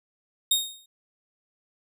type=tone with exponential decay; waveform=sawtooth; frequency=3712 Hz; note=A#7; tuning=8 cents flat; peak=-14 dBFS; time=0.51-0.86 s; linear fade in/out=5 ms; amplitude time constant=74 ms; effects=none